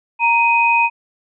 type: tone pair together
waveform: sine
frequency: 932.3 / 2504 Hz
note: A#5 / D#7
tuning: 0 / +10 cents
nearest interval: octave + perfect fourth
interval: 1710 cents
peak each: -14 dBFS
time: 0.19-0.9 s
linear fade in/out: 50 ms
effects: none